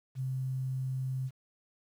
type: tone with quantisation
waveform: sine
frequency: 130.81 Hz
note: C3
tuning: in tune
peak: -31 dBFS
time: 0.15-1.31 s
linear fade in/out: 50 ms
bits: 10
effects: none